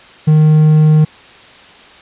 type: tone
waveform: triangle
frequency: 154.3 Hz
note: D#3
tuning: 14 cents flat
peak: -3 dBFS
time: 0.27-1.05 s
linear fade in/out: 10 ms
effects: white hiss -39 dBFS RMS until 2.01 s + resampled to 8000 Hz